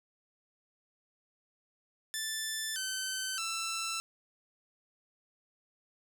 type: tone with pitch steps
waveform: 10% pulse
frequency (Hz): 1760 / 1532.2 / 1333.8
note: A6 / G6 / E6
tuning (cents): 0 / -40 / +20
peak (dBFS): -25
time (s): 2.14-4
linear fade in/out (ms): 0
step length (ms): 620
effects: none